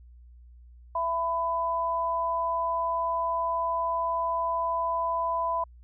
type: tone pair together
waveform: sine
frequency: 668 / 1000.9 Hz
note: E5 / B5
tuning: +23 / +23 cents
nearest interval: perfect fifth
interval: 700 cents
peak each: -31 / -26 dBFS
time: 0.95-5.64 s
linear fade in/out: 5 ms
effects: added 60 Hz sine -48 dBFS peak until 5.83 s